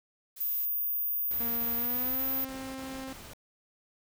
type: noise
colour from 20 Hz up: blue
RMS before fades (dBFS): -47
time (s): 0.36-0.66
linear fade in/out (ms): 10
type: tone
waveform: sine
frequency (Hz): 14917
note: A#9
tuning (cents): 0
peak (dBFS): -28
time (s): 0.4-2.45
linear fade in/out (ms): 10
type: noise bursts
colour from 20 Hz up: pink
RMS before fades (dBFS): -47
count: 7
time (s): 1.31-3.334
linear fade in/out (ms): 0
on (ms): 260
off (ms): 34
type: tone with pitch glide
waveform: sawtooth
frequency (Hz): 233.1 to 264.7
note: A#3 to C4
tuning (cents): 0 to +20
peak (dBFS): -34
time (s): 1.4-3.13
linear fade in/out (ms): 5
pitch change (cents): +220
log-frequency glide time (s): 1.75-2.23
effects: none